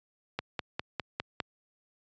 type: click train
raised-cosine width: 0.3 ms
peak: -15 dBFS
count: 6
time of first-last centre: 0.39-1.402 s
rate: 4.94 Hz
effects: high-pass 80 Hz 12 dB/octave + resampled to 16000 Hz